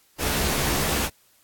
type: noise with comb filter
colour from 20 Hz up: pink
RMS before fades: -24 dBFS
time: 0.18-1.1 s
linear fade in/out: 50 ms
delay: 14 ms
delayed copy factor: +0.8
effects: white hiss -60 dBFS RMS until 1.43 s + AAC 64 kbps